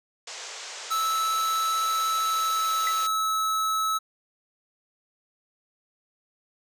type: band-pass noise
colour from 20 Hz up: white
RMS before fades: -39 dBFS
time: 0.27-3.07 s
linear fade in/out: 5 ms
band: 410 to 7500 Hz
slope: 48 dB/octave
type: tone with pitch glide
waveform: square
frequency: 1309 to 1300 Hz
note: E6 to E6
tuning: -13 to -24 cents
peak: -24 dBFS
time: 0.9-3.99 s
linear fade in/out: 20 ms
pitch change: -11 cents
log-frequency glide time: 2.06-3.27 s
type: tone with exponential decay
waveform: sine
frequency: 1987 Hz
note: B6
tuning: 10 cents sharp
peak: -24 dBFS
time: 2.87-2.97 s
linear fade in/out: 1 ms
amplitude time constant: 20 ms
effects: none